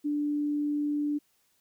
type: tone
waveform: sine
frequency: 293.7 Hz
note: D4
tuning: in tune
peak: -26 dBFS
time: 0.04-1.19 s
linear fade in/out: 20 ms
effects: white hiss -70 dBFS RMS until 1.6 s